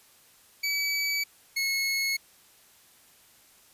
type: tone pair in turn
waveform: 25% pulse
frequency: 2286 / 2182 Hz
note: D7 / C#7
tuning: -47 / -28 cents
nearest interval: minor second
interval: 81 cents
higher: first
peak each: -22 dBFS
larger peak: neither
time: 0.63-1.24 / 1.56-2.17 s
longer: neither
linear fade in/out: 10 ms
effects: white hiss -58 dBFS RMS until 3.73 s + resampled to 32000 Hz